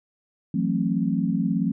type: chord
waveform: sine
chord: F# half-diminished seventh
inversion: third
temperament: just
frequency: 166.5 / 185 / 222 / 266.4 Hz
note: E3 / F#3 / A3 / C4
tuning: +18 / 0 / +16 / +31 cents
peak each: -27 / -25 / -26 / -27 dBFS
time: 0.54-1.72 s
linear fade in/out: 5 ms
effects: none